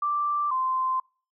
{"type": "tone pair in turn", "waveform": "sine", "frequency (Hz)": [1174.7, 1037.8], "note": ["D6", "C6"], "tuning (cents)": [0, -14], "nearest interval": "major second", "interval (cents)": 214, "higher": "first", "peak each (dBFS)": -23, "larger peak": "neither", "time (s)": [[0.02, 0.51], [0.51, 1]], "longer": "neither", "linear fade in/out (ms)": 5, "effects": ["noise-tail reverb RT60 0.4 s tail -26 dB re dry"]}